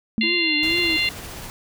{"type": "tone with exponential decay", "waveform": "sine", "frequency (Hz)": 221.9, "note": "A3", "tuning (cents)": 15, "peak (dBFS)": -16, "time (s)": [0.18, 0.43], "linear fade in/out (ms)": 0, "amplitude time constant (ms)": 54}
{"type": "harmonic tone", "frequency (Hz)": 695, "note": "F5", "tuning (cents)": -9, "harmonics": [3, 4, 5, 6], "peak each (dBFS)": [-23, -22, -29, -25], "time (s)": [0.21, 1.09], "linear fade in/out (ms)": 2}
{"type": "tone with vibrato", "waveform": "triangle", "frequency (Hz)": 324.2, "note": "E4", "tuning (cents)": -29, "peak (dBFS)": -23, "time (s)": [0.23, 0.97], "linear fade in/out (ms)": 5, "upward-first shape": "triangle", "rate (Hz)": 2.2, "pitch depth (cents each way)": 160}
{"type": "noise with tremolo", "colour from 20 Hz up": "pink", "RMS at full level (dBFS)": -34, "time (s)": [0.63, 1.5], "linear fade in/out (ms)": 0, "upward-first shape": "triangle", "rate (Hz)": 15, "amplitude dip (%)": 30}
{"effects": []}